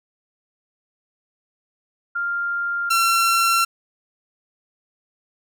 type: tone pair in turn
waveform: sine / sawtooth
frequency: 1396.9 / 1357.9 Hz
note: F6 / F6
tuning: 0 / -49 cents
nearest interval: unison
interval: 49 cents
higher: first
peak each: -21 / -12 dBFS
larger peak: second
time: 2.15-2.9 / 2.9-3.65 s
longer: neither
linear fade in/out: 10 ms
effects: none